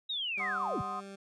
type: linear sweep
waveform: sine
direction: down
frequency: 3855 to 58 Hz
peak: -32 dBFS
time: 0.09-0.82 s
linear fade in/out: 10 ms
type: tone with vibrato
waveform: 20% pulse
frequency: 196.6 Hz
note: G3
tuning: 5 cents sharp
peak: -39 dBFS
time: 0.37-1.16 s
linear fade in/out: 10 ms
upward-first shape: triangle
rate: 2 Hz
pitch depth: 9 cents each way
type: chord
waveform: sine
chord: C diminished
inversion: second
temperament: equal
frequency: 740 / 1046.5 / 1244.5 Hz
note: Gb5 / C6 / Eb6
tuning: 0 / 0 / 0 cents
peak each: -40 / -41 / -37 dBFS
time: 0.39-1.01 s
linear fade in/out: 20 ms
effects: resampled to 22050 Hz